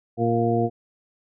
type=harmonic tone; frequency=116.54 Hz; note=A#2; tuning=in tune; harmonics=1 / 2 / 3 / 4 / 6; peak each=-25 / -25 / -25 / -25 / -25 dBFS; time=0.17-0.7 s; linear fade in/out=50 ms; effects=none